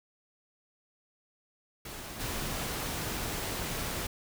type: noise with level steps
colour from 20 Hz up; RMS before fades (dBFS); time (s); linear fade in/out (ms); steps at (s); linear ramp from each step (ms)
pink; -42 / -35; 1.85-4.07; 5; 2.19; 20
effects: none